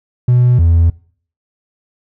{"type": "tone pair in turn", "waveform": "triangle", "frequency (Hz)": [123.47, 83.82], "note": ["B2", "E2"], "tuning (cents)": [0, 29], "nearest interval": "perfect fifth", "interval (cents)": 671, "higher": "first", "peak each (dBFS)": -4, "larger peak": "neither", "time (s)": [[0.28, 0.59], [0.59, 0.9]], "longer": "neither", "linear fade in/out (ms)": 5, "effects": ["noise-tail reverb RT60 0.5 s tail -24 dB re dry", "tanh soft clip ceiling -1 dBFS"]}